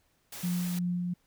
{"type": "noise", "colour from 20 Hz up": "white", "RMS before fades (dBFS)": -42, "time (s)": [0.32, 0.79], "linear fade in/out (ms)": 5}
{"type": "tone with tremolo", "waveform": "sine", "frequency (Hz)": 177.1, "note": "F3", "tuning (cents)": 24, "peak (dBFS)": -27, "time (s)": [0.43, 1.14], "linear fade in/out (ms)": 10, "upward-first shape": "sine", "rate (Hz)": 2.8, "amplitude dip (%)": 25}
{"effects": ["pink hiss -71 dBFS RMS until 1.26 s"]}